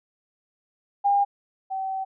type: tone pair in turn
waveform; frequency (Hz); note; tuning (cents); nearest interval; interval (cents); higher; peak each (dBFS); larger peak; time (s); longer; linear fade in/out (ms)
sine; 805 / 766.9; G5 / G5; +46 / -38; minor second; 84; first; -17 / -26; first; 1.04-1.25 / 1.7-2.05; second; 20
effects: none